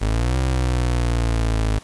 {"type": "exponential two-way sweep", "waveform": "30% pulse", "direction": "up then down", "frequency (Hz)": [50.9, 65.41, 53.1], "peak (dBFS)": -15, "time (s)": [0.01, 1.79], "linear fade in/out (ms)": 10, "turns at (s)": 0.38, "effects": ["pink hiss -45 dBFS RMS until 1.83 s", "resampled to 24000 Hz"]}